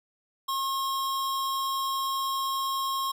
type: tone pair together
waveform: square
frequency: 1079 / 3841 Hz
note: C#6 / B7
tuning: -47 / -49 cents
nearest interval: octave + minor seventh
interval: 2198 cents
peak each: -28 / -39 dBFS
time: 0.48-3.12 s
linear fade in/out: 10 ms
effects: none